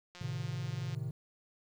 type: click train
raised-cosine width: 0.2 ms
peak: -33 dBFS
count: 143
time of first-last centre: 0.15-0.948 s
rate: 178 Hz
type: chord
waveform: triangle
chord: A diminished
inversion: none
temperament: equal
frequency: 110 / 130.81 / 155.56 Hz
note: A2 / C3 / Eb3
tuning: 0 / 0 / 0 cents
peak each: -38 / -36 / -39 dBFS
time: 0.21-1.11 s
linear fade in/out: 5 ms
effects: 11-bit